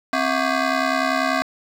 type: ring-modulated tone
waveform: 15% pulse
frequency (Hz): 458.3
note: A#4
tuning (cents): -29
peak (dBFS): -9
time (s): 0.13-1.42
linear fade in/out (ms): 0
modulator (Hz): 194
effects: low-pass 5000 Hz 12 dB/octave + 7-bit